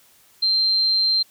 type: tone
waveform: sine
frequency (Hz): 4148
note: C8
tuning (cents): -16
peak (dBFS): -16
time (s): 0.42-1.23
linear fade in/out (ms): 10
effects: white hiss -55 dBFS RMS until 1.3 s